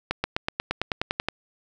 accelerating click train, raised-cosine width 0.3 ms, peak -8 dBFS, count 12, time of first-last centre 0.11-1.286 s, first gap 130 ms, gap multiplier 0.96, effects none

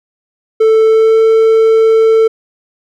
triangle tone with pitch glide, 441.7 to 445.8 Hz, A4 to A4, +7 to +23 cents, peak -3 dBFS, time 0.6-2.28 s, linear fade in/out 10 ms, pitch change +16 cents, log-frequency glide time 0.86-1.19 s, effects none

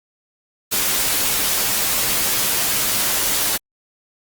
white noise with comb filter, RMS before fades -19 dBFS, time 0.71-3.58 s, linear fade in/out 20 ms, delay 12 ms, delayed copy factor -0.55, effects Opus 48 kbps

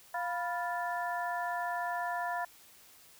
harmonic tone with a mistuned harmonic, 350 Hz, F4, 4 cents sharp, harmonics 2 / 3 / 4 / 5, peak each -35 / -37 / -43 / -39 dBFS, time 0.14-2.45 s, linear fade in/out 5 ms, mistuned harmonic 3, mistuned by -110 cents, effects white hiss -58 dBFS RMS until 3.19 s

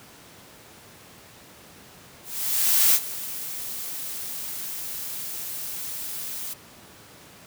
blue noise with ADSR envelope, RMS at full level -17 dBFS, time 2.23-6.54 s, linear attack 710 ms, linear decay 52 ms, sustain -16 dB, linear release 13 ms, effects pink hiss -48 dBFS RMS until 7.46 s + high-pass 100 Hz 12 dB/octave

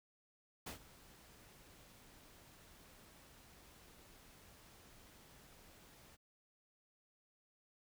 pink noise with ADSR envelope, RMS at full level -45 dBFS, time 0.66-6.17 s, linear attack 10 ms, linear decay 110 ms, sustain -17 dB, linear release 26 ms, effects none

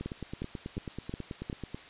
two click trains, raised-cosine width 3 ms, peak -24 / -22 dBFS, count 17 / 5, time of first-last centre 0.01-1.745 / 0.06-1.499 s, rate 9.22 / 2.78 Hz, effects white hiss -50 dBFS RMS until 1.89 s + resampled to 8000 Hz

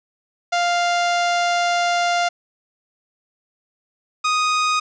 sawtooth tone pair in turn, 698.5 / 1244.6 Hz, F5 / D#6, 0 / 0 cents, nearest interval minor seventh, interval 1000 cents, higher second, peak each -13 / -13 dBFS, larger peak neither, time 0.52-2.29 / 4.24-4.8 s, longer first, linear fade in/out 10 ms, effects resampled to 16000 Hz + 8-bit

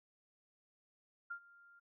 sine tone with ADSR envelope, 1396.9 Hz, F6, in tune, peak -39 dBFS, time 1.3-1.8 s, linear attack 11 ms, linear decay 80 ms, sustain -21 dB, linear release 15 ms, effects none

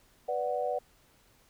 sine chord, B minor, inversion none, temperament equal, 493.9 / 587.3 / 740 Hz, B4 / D5 / F#5, 0 / 0 / 0 cents, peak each -33 dBFS, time 0.28-0.79 s, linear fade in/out 10 ms, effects pink hiss -64 dBFS RMS until 1.49 s

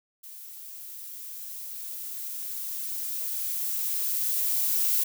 violet noise with level ramp, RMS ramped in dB -44 to -24 dBFS, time 0.23-5.04 s, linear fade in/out 10 ms, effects none

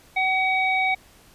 harmonic tone, 755 Hz, F#5, 35 cents sharp, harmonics 1 / 3 / 5, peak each -23 / -21 / -35 dBFS, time 0.16-0.95 s, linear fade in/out 10 ms, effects pink hiss -53 dBFS RMS until 1.34 s + resampled to 32000 Hz

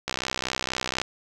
click train, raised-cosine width 0.2 ms, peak -9 dBFS, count 61, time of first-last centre 0.08-1.016 s, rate 64.1 Hz, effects none

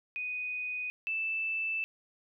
sine tone pair in turn, 2489 / 2642 Hz, D#7 / E7, 0 / +3 cents, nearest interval minor second, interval 103 cents, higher second, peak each -33 / -30 dBFS, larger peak second, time 0.16-0.9 / 1.07-1.84 s, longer second, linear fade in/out 0 ms, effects none

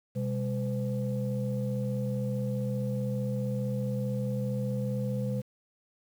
sine tone cluster, 126.2 / 201.5 / 507 Hz, B2 / G3 / B4, +38 / +48 / +45 cents, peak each -30 / -32 / -35 dBFS, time 0.15-5.42 s, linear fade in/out 20 ms, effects tanh soft clip ceiling -21 dBFS + 9-bit

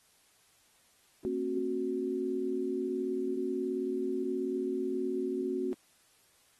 sine tone cluster, 230.7 / 269.2 / 368 Hz, A#3 / C4 / F#4, -18 / +49 / -9 cents, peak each -39 / -35 / -32 dBFS, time 1.25-5.73 s, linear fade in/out 0 ms, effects white hiss -66 dBFS RMS until 6.59 s + AAC 32 kbps

